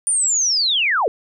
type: linear sweep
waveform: sine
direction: down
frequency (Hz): 9397 to 383.2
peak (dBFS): -15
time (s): 0.07-1.08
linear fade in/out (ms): 0
effects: none